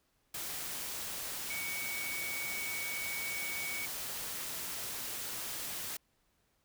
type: tone in noise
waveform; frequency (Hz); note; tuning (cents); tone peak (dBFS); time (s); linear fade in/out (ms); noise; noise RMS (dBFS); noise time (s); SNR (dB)
sine; 2245; C#7; +21; -38; 1.5-3.86; 5; white; -40; 0.34-5.97; -1
effects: pink hiss -75 dBFS RMS until 6.64 s